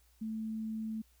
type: tone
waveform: sine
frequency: 220 Hz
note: A3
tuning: in tune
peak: -35 dBFS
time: 0.21-1.02 s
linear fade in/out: 10 ms
effects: added 60 Hz sine -65 dBFS peak until 1.2 s + white hiss -70 dBFS RMS until 1.2 s